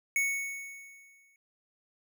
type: tone with exponential decay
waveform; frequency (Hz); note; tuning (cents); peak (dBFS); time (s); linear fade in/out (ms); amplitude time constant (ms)
square; 2217; C#7; 0; -25; 0.16-1.36; 1; 260
effects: none